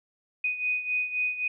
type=beating tone pair; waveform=sine; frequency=2489 / 2492.8 Hz; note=D#7 / D#7; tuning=0 / +3 cents; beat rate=3.8 Hz; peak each=-27 / -32 dBFS; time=0.44-1.48 s; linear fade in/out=5 ms; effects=none